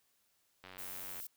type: click train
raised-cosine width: 0.3 ms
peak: -34 dBFS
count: 53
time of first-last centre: 0.64-1.2 s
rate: 92.8 Hz
type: noise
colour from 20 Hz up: violet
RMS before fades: -45 dBFS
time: 0.78-1.27 s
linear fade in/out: 5 ms
effects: white hiss -75 dBFS RMS until 1.36 s